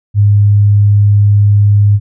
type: tone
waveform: sine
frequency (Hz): 102.6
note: G#2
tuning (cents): -21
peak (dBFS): -4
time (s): 0.14-2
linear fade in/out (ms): 50
effects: none